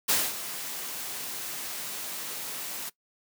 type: noise with ADSR envelope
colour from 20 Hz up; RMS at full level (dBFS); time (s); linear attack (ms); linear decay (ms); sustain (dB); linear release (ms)
white; -23; 0.08-2.9; 16; 230; -13; 15
effects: noise-tail reverb RT60 0.1 s tail -20 dB re dry + high-pass 150 Hz 12 dB/octave